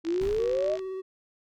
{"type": "exponential sweep", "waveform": "sine", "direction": "up", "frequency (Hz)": [319.6, 652], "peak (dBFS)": -24, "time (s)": [0.04, 0.78], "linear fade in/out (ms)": 50}
{"type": "click train", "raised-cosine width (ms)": 0.2, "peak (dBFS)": -25, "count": 41, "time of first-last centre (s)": [0.05, 0.792], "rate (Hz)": 53.9}
{"type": "noise with exponential decay", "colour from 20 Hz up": "brown", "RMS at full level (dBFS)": -33, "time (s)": [0.21, 0.95], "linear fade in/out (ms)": 2, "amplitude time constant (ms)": 160}
{"type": "tone with vibrato", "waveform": "triangle", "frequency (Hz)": 378.6, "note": "F#4", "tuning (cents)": 40, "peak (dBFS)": -30, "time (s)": [0.38, 1.02], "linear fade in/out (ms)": 20, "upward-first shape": "sine", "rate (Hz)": 17, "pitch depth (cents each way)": 14}
{"effects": []}